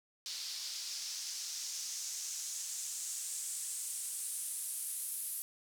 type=noise with band-pass filter sweep; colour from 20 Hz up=white; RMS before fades=-41 dBFS; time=0.26-5.42 s; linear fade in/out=0 ms; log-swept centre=4600 to 11000 Hz; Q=2.6; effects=none